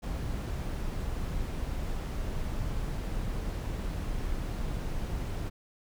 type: noise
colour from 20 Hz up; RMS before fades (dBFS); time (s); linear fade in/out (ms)
brown; -33; 0.02-5.5; 20
effects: none